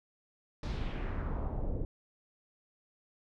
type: noise with low-pass filter sweep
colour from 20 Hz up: brown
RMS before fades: -35 dBFS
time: 0.63-1.85 s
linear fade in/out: 2 ms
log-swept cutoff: 5200 to 410 Hz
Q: 1.7
effects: none